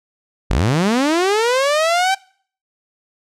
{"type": "linear sweep", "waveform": "sawtooth", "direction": "up", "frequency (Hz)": [37.38, 784], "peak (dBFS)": -10, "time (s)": [0.5, 2.15], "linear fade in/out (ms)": 10, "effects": ["noise-tail reverb RT60 0.5 s tail -23 dB re dry", "low-pass 8000 Hz 12 dB/octave"]}